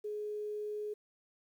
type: tone with quantisation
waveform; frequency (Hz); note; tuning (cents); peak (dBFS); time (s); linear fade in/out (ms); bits
sine; 420.4; G#4; +21; -36; 0.04-0.94; 10; 11
effects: none